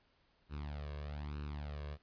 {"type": "tone with flanger", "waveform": "sawtooth", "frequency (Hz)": 73.42, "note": "D2", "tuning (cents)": 0, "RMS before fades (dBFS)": -43, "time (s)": [0.49, 1.98], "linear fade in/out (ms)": 50, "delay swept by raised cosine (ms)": [0.73, 1.83], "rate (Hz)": 1.1, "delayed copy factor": 0.75, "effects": ["pink hiss -73 dBFS RMS until 2.02 s", "resampled to 11025 Hz"]}